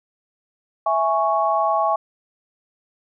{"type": "chord", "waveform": "sine", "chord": "C# minor", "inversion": "first", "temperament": "equal", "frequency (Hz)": [659.3, 830.6, 1108.7], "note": ["E5", "G#5", "C#6"], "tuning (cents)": [0, 0, 0], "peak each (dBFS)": -21, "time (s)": [0.86, 1.96], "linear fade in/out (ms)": 5, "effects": []}